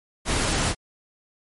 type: noise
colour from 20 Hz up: pink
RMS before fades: -23 dBFS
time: 0.25-0.75 s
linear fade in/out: 50 ms
effects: MP3 48 kbps